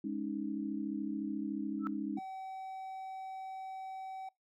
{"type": "chord", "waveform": "sine", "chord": "Ab suspended fourth", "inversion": "none", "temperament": "equal", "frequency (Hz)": [207.7, 277.2, 311.1], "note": ["Ab3", "Db4", "Eb4"], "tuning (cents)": [0, 0, 0], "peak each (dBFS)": -39, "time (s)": [0.04, 2.19], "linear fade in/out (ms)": 5}
{"type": "tone with exponential growth", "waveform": "sine", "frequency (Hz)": 1318.5, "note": "E6", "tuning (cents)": 0, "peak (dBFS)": -32, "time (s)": [1.79, 1.87], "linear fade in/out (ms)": 0, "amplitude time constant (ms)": 16}
{"type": "tone", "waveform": "triangle", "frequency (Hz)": 763, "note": "G5", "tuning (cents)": -47, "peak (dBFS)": -39, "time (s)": [2.17, 4.29], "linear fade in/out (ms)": 5}
{"effects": ["noise-tail reverb RT60 0.2 s tail -25 dB re dry"]}